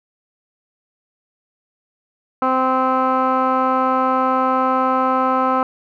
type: tone with low-pass filter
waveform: 15% pulse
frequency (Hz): 259.7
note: C4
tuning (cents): -13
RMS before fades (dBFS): -17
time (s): 2.42-5.63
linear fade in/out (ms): 2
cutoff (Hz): 1300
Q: 4.2
effects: none